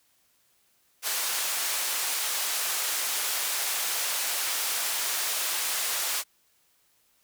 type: band-pass noise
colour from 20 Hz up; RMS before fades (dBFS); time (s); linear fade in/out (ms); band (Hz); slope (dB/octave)
white; -29; 1.02-6.24; 50; 630 to 14000; 12
effects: white hiss -67 dBFS RMS until 7.23 s